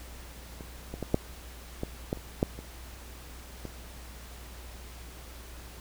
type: clicks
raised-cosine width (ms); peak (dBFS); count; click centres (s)
2; -28 / -23 / -19 / -9 / -18 / -15 / -30 / -10 / -27 / -24; 10; 0.608 / 0.94 / 1.027 / 1.144 / 1.834 / 2.129 / 2.173 / 2.429 / 2.59 / 3.653
effects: added 60 Hz sine -45 dBFS peak until 5.8 s + pink hiss -49 dBFS RMS until 5.8 s